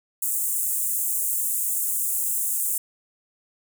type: high-pass noise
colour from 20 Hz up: pink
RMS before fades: -25 dBFS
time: 0.22-2.78 s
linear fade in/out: 5 ms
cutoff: 7600 Hz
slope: 48 dB/octave
effects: none